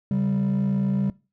triangle tone pair together, 138.59 / 196 Hz, C#3 / G3, 0 / 0 cents, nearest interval tritone, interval 600 cents, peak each -22 / -19 dBFS, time 0.11-1.1 s, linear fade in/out 2 ms, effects noise-tail reverb RT60 0.3 s tail -22 dB re dry + tanh soft clip ceiling -15 dBFS

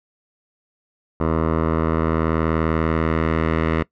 10% pulse tone with low-pass filter sweep, 80.5 Hz, E2, 41 cents flat, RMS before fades -20 dBFS, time 1.2-3.83 s, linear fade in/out 5 ms, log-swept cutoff 1100 to 2000 Hz, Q 1.5, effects noise-tail reverb RT60 0.1 s tail -21 dB re dry

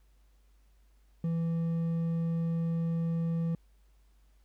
triangle tone with hard clipping, 166 Hz, E3, 12 cents sharp, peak -29 dBFS, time 1.24-3.55 s, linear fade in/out 2 ms, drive 7 dB, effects added 50 Hz sine -60 dBFS peak until 4.44 s + pink hiss -74 dBFS RMS until 4.44 s

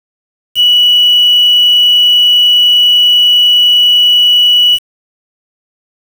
sine tone with quantisation, 2941 Hz, F#7, 11 cents flat, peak -4 dBFS, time 0.55-4.79 s, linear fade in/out 50 ms, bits 4, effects none

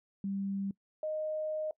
sine tone pair in turn, 196.7 / 619.3 Hz, G3 / D#5, +6 / -8 cents, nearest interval octave + minor sixth, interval 1986 cents, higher second, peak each -32 / -32 dBFS, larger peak neither, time 0.24-0.71 / 1.03-1.71 s, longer second, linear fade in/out 2 ms, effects noise-tail reverb RT60 0.1 s tail -22 dB re dry

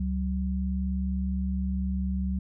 sine tone pair together, 69.6 / 189.06 Hz, C#2 / F#3, +8 / +38 cents, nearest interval octave + perfect fourth, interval 1730 cents, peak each -28 / -29 dBFS, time 0-2.39 s, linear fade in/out 5 ms, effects none

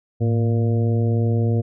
harmonic tone with a mistuned harmonic, 116.54 Hz, A#2, in tune, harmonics 1 / 2 / 3 / 4 / 5 / 6, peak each -17 / -25 / -30 / -28 / -36 / -38 dBFS, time 0.2-1.62 s, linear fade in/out 20 ms, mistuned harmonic 1, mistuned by -92 cents, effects none

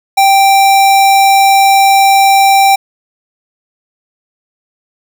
square tone, 784 Hz, G5, in tune, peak -5 dBFS, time 0.17-2.76 s, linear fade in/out 10 ms, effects none

